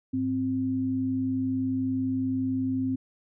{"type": "tone pair together", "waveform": "sine", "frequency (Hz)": [103.82, 261.6], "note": ["G#2", "C4"], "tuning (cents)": [0, 0], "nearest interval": "octave + major third", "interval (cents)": 1600, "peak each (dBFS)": [-34, -25], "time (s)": [0.13, 2.96], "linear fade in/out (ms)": 10, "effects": []}